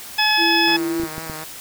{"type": "harmonic tone", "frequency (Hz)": 854, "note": "G#5", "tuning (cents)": 48, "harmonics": [1, 2, 3, 4, 6], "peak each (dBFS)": [-21, -21, -21, -21, -21], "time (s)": [0.18, 0.77], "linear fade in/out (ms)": 10}
{"type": "tone", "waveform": "sine", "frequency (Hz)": 334, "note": "E4", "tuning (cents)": 23, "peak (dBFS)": -20, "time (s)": [0.37, 1.08], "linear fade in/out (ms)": 50}
{"type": "tone with vibrato", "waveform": "5% pulse", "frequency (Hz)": 158.7, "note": "D#3", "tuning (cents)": 35, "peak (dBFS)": -20, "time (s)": [0.67, 1.44], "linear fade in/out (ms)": 2, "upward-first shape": "triangle", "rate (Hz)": 4, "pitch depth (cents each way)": 44}
{"type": "clicks", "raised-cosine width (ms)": 3, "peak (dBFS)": -19, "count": 4, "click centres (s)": [0.999, 1.035, 1.181, 1.298]}
{"effects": ["white hiss -36 dBFS RMS until 1.6 s"]}